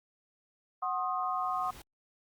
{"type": "chord", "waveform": "sine", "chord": "C diminished", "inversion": "second", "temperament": "equal with one note detuned", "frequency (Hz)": [740, 1064.8, 1244.5], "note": ["Gb5", "C6", "Eb6"], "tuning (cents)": [0, 30, 0], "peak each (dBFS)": -34, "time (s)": [0.82, 1.71], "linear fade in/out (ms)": 10}
{"type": "noise with exponential growth", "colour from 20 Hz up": "pink", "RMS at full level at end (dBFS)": -48, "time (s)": [0.9, 1.82], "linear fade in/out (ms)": 5, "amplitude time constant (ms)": 200}
{"effects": ["Opus 48 kbps"]}